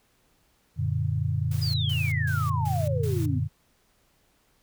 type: chord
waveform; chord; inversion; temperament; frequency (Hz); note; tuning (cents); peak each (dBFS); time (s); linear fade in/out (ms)
sine; Gb augmented; none; equal; 92.5 / 116.54 / 146.83; Gb2 / Bb2 / D3; 0 / 0 / 0; -28; 0.76-3.49; 50
type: noise bursts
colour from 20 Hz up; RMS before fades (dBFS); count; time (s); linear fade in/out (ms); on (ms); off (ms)
white; -44; 5; 1.51-3.26; 5; 230; 150
type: exponential sweep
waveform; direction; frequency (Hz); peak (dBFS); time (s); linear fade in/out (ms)
sine; down; 5090 to 239; -29; 1.61-3.4; 20
effects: pink hiss -66 dBFS RMS until 4.62 s